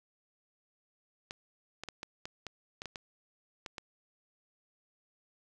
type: clicks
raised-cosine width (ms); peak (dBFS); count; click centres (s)
0.2; -23; 11; 1.309 / 1.836 / 1.887 / 2.031 / 2.255 / 2.467 / 2.819 / 2.857 / 2.958 / 3.662 / 3.782
effects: none